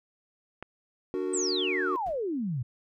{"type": "click", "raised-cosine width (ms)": 0.5, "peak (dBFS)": -23, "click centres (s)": 0.626}
{"type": "chord", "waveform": "triangle", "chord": "D augmented", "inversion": "none", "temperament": "equal with one note detuned", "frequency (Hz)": [293.7, 370, 460], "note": ["D4", "F#4", "A#4"], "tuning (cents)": [0, 0, -23], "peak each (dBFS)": [-33, -28, -34], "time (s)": [1.14, 1.96], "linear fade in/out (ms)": 0}
{"type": "exponential sweep", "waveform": "sine", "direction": "down", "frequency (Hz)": [8372, 113.3], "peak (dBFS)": -28, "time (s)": [1.33, 2.63], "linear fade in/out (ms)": 10}
{"type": "noise with exponential decay", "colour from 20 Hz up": "brown", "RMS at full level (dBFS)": -40, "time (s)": [2.06, 2.25], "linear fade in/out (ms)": 5, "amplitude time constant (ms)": 40}
{"effects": []}